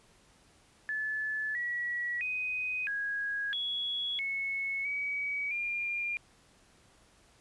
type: tone with pitch steps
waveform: sine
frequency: 1731 / 1929 / 2503 / 1650 / 3359 / 2197 / 2270 / 2402 Hz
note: A6 / B6 / D#7 / G#6 / G#7 / C#7 / C#7 / D7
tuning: -29 / -41 / +10 / -12 / +19 / -16 / +41 / +38 cents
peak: -31 dBFS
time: 0.89-6.17 s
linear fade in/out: 0 ms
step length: 660 ms
effects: pink hiss -63 dBFS RMS until 7.4 s + resampled to 24000 Hz